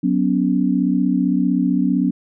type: chord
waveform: sine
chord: F# suspended fourth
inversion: none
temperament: equal with one note detuned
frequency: 185 / 246.9 / 282.5 Hz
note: F#3 / B3 / C#4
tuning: 0 / 0 / +33 cents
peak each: -19 dBFS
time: 0.03-2.11 s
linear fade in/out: 10 ms
effects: none